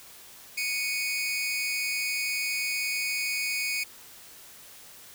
sawtooth tone pair together, 2227 / 2478 Hz, C#7 / D#7, +7 / -8 cents, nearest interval major second, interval 185 cents, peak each -27 dBFS, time 0.57-3.84 s, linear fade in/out 10 ms, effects white hiss -49 dBFS RMS until 5.14 s

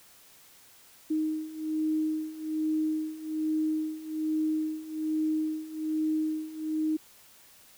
sine beating tone pair, 311.1 / 312.3 Hz, D#4 / D#4, 0 / +7 cents, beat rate 1.2 Hz, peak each -32 / -29 dBFS, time 1.1-6.97 s, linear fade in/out 10 ms, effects white hiss -56 dBFS RMS until 7.77 s

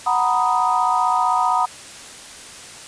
sine chord, B major seventh, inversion second, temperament equal, 740 / 932.3 / 987.8 / 1244.5 Hz, F#5 / A#5 / B5 / D#6, 0 / 0 / 0 / 0 cents, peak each -21 dBFS, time 0.06-1.66 s, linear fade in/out 10 ms, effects white hiss -38 dBFS RMS until 2.87 s + resampled to 22050 Hz

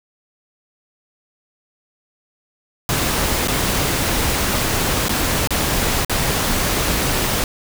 pink noise with dropouts, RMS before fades -19 dBFS, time 2.89-7.44 s, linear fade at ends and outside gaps 1 ms, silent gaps 3.475-3.482 / 5.084-5.093 / 5.474-5.506 / 6.048-6.096 s, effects none

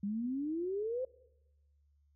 sine exponential sweep, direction up, 196 to 529 Hz, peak -33 dBFS, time 0.03-1.05 s, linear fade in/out 5 ms, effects noise-tail reverb RT60 1.0 s tail -22 dB re dry + added 72 Hz sine -67 dBFS peak until 2.15 s

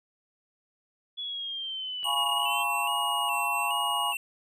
sine exponential two-way sweep, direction down then up, 3409 to 2832 to 3168 Hz, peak -32 dBFS, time 1.17-2.64 s, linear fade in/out 20 ms, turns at 2.3 s
click, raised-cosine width 0.3 ms, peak -34 dBFS, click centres 2.031 s
sine chord, C# dominant seventh, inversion first, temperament equal, 698.5 / 830.6 / 987.8 / 1108.7 Hz, E#5 / G#5 / B5 / C#6, 0 / 0 / 0 / 0 cents, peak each -37 / -32 / -32 / -32 dBFS, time 2.04-4.15 s, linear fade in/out 50 ms
square tone with vibrato, 2788 Hz, F7, 4 cents flat, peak -30 dBFS, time 2.04-4.17 s, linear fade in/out 2 ms, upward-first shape square, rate 1.2 Hz, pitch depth 55 cents each way
effects none

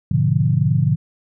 sine chord, G# diminished seventh, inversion none, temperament equal, 103.83 / 123.47 / 146.83 / 174.61 Hz, G#2 / B2 / D3 / F3, 0 / 0 / 0 / 0 cents, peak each -21 / -19 / -17 / -22 dBFS, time 0.11-0.96 s, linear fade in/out 5 ms, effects none

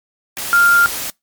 sine tone in noise, 1396.9 Hz, F6, in tune, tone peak -8 dBFS, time 0.53-0.86 s, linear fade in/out 0 ms, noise white, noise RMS -24 dBFS, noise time 0.37-1.1 s, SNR +13 dB, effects noise-tail reverb RT60 0.2 s tail -26 dB re dry + MP3 96 kbps

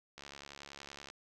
click train, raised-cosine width 0.2 ms, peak -30 dBFS, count 66, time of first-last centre 0.18-1.101 s, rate 70.6 Hz, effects none

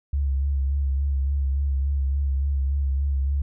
sine tone with vibrato, 69 Hz, C#2, 7 cents flat, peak -20 dBFS, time 0.13-3.42 s, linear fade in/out 5 ms, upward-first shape sine, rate 3.5 Hz, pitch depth 42 cents each way, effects none

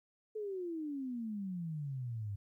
sine exponential sweep, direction down, 440 to 98 Hz, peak -37 dBFS, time 0.35-2.36 s, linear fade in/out 10 ms, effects 13-bit

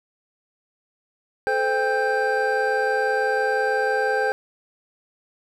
triangle tone cluster, 435 / 515 / 797 / 1571 Hz, A4 / C5 / G5 / G6, -20 / -28 / +28 / +3 cents, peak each -23 dBFS, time 1.47-4.32 s, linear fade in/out 0 ms, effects none

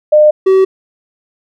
sine / triangle tone pair in turn, 605 / 381.1 Hz, D#5 / G4, -49 / -49 cents, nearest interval minor sixth, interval 800 cents, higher first, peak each -3 dBFS, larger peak neither, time 0.12-0.31 / 0.46-0.65 s, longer neither, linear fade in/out 10 ms, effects none

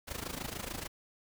pink noise with amplitude modulation, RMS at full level -37 dBFS, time 0.07-0.88 s, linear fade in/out 20 ms, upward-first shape sine, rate 26.8 Hz, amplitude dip 80%, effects none

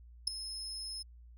35% pulse tone with ADSR envelope, 5180 Hz, E8, 31 cents flat, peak -21 dBFS, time 0.27-1.03 s, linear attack 7 ms, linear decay 4 ms, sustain -16 dB, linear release 14 ms, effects added 59 Hz sine -52 dBFS peak until 1.37 s

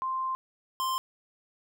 sine / square tone pair in turn, 1046.5 / 1046.5 Hz, C6 / C6, 0 / 0 cents, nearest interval unison, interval 0 cents, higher neither, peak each -28 dBFS, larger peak neither, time 0.02-0.35 / 0.8-0.98 s, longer first, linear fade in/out 0 ms, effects none

